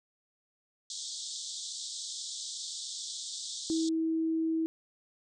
pink band-pass noise, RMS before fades -40 dBFS, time 0.9-3.89 s, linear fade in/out 2 ms, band 3400 to 8400 Hz, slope 96 dB/octave
sine tone, 323.2 Hz, E4, 34 cents flat, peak -27 dBFS, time 3.7-4.66 s, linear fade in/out 0 ms
effects none

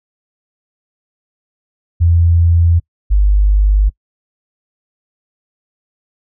sine tone pair in turn, 84.7 / 50.26 Hz, E2 / G1, +48 / +44 cents, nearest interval major sixth, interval 904 cents, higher first, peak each -7 dBFS, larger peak neither, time 2-2.8 / 3.1-3.9 s, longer neither, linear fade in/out 20 ms, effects noise-tail reverb RT60 0.1 s tail -25 dB re dry

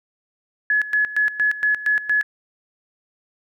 sine tone with tremolo, 1700 Hz, G#6, 40 cents sharp, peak -15 dBFS, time 0.7-2.23 s, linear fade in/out 2 ms, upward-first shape square, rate 4.3 Hz, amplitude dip 80%, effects none

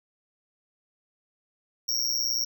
square tone with amplitude modulation, 5588 Hz, F8, in tune, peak -21 dBFS, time 1.88-2.45 s, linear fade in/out 10 ms, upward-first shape sine, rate 119 Hz, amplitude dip 100%, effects none

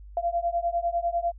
sine beating tone pair, 682 / 692 Hz, F5 / F5, -41 / -16 cents, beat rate 10 Hz, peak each -27 dBFS, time 0.17-1.32 s, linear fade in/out 2 ms, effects added 50 Hz sine -42 dBFS peak until 1.38 s

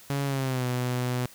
sawtooth tone with pitch glide, 140 to 124.73 Hz, C#3 to B2, +18 to +18 cents, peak -22 dBFS, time 0.1-1.26 s, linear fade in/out 0 ms, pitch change -200 cents, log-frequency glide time 0.25-0.66 s, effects white hiss -51 dBFS RMS until 1.34 s

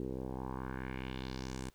10% pulse tone with low-pass filter sweep, 64.7 Hz, C2, 19 cents flat, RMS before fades -41 dBFS, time 0-1.7 s, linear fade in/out 0 ms, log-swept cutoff 390 to 9200 Hz, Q 2.5, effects pink hiss -69 dBFS RMS until 1.74 s

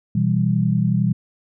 sine chord, E minor, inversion second, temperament equal, 123.47 / 164.81 / 196 Hz, B2 / E3 / G3, 0 / 0 / 0 cents, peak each -20 dBFS, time 0.15-1.13 s, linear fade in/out 5 ms, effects none

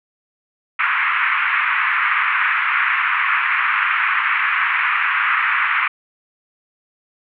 pink band-pass noise, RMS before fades -18 dBFS, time 0.79-5.88 s, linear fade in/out 5 ms, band 1100 to 2500 Hz, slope 48 dB/octave, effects none

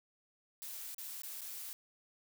blue noise with dropouts, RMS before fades -45 dBFS, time 0.62-1.73 s, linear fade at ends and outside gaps 0 ms, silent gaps 0.946-0.982 / 1.219-1.234 / 1.409-1.416 s, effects none

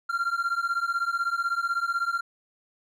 triangle beating tone pair, 1374 / 1390 Hz, F6 / F6, -29 / -9 cents, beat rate 16 Hz, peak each -26 dBFS, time 0.09-2.21 s, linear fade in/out 10 ms, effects none

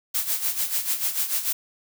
blue noise with tremolo, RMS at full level -23 dBFS, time 0.14-1.53 s, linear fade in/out 10 ms, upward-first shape sine, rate 6.8 Hz, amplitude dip 70%, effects none

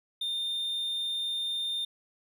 triangle tone, 3622 Hz, A7, 49 cents sharp, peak -28 dBFS, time 0.21-1.85 s, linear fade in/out 5 ms, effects none

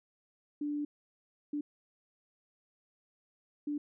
sine tone bursts at uneven times, 293.5 Hz, D4, 1 cent flat, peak -32 dBFS, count 3, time 0.61-0.85 / 1.53-1.61 / 3.67-3.78 s, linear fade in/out 5 ms, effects none

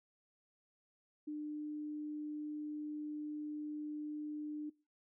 sine tone, 300.2 Hz, D4, 38 cents sharp, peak -39 dBFS, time 1.27-4.7 s, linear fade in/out 10 ms, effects noise-tail reverb RT60 0.3 s tail -22 dB re dry

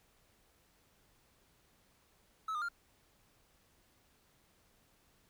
triangle tone with pitch steps, 1297 / 1215 / 1397 Hz, E6 / D#6 / F6, -28 / -42 / 0 cents, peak -33 dBFS, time 2.48-2.687 s, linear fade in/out 5 ms, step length 69 ms, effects pink hiss -70 dBFS RMS until 5.29 s

